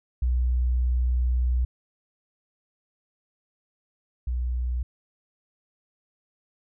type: tone pair in turn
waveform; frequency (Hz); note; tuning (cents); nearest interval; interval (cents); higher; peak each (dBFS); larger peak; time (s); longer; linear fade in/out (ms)
sine; 61.74 / 61.41; B1 / B1; 0 / -9; unison; 9; first; -20 / -24; first; 0.22-1.65 / 4.27-4.83; first; 5
effects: none